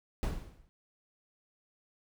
brown noise with exponential decay, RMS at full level -28 dBFS, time 0.23-0.69 s, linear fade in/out 0 ms, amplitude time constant 100 ms, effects none

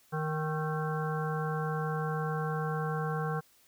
harmonic tone with a mistuned harmonic, 155.56 Hz, D#3, in tune, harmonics 1 / 3 / 5 / 7 / 9 / 10, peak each -32 / -37 / -39 / -40 / -42 / -42 dBFS, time 0.12-3.41 s, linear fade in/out 20 ms, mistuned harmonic 9, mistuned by -66 cents, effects white hiss -64 dBFS RMS until 3.67 s

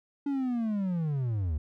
triangle linear sweep, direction down, 287.4 to 70 Hz, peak -25 dBFS, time 0.26-1.58 s, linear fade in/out 5 ms, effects none

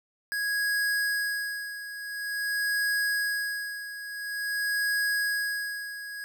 square tone with tremolo, 1657 Hz, G#6, 4 cents flat, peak -25 dBFS, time 0.32-6.24 s, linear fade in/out 0 ms, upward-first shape sine, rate 0.48 Hz, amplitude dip 75%, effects none

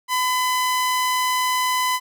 sawtooth tone, 1008 Hz, B5, 35 cents sharp, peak -15 dBFS, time 0.08-2 s, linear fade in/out 50 ms, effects none

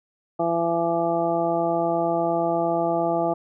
harmonic tone, 168.5 Hz, E3, 38 cents sharp, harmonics 1 / 2 / 3 / 4 / 5 / 7, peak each -32 / -26 / -29 / -23 / -28 / -34 dBFS, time 0.39-3.34 s, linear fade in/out 10 ms, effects none

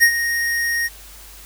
square tone with ADSR envelope, 1864.7 Hz, A#6, in tune, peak -8 dBFS, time 0-0.89 s, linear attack 30 ms, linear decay 76 ms, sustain -11 dB, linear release 31 ms, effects added 50 Hz sine -43 dBFS peak until 1.45 s + white hiss -42 dBFS RMS until 1.45 s

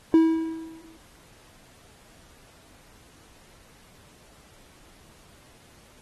triangle tone with exponential decay, 324.2 Hz, E4, 29 cents flat, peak -10 dBFS, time 0.14-0.97 s, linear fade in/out 1 ms, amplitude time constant 180 ms, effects pink hiss -55 dBFS RMS until 6.01 s + AAC 32 kbps

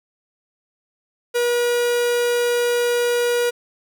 45% pulse tone, 481.2 Hz, B4, 45 cents flat, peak -17 dBFS, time 1.34-3.51 s, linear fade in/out 20 ms, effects none

